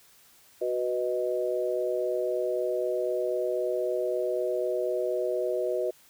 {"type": "chord", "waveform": "sine", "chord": "B major", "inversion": "second", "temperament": "equal", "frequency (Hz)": [370, 493.9, 622.3], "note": ["F#4", "B4", "D#5"], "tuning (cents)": [0, 0, 0], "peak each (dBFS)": -30, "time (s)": [0.61, 5.91], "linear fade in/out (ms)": 10, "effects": ["white hiss -58 dBFS RMS until 6.09 s"]}